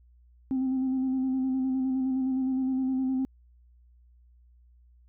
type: tone with vibrato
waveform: sine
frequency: 261.6 Hz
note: C4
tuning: in tune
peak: -23 dBFS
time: 0.51-3.25 s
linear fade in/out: 0 ms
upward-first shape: square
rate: 9.7 Hz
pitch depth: 21 cents each way
effects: tanh soft clip ceiling -22 dBFS + added 60 Hz sine -55 dBFS peak until 5.08 s